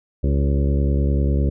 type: harmonic tone with a mistuned harmonic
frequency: 70 Hz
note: C#2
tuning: 18 cents sharp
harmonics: 1 / 2 / 3 / 4 / 5 / 6 / 7 / 8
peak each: -17 / -23 / -27 / -29 / -31 / -33 / -34 / -35 dBFS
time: 0.23-1.5 s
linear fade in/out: 10 ms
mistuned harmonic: 6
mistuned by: -29 cents
effects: none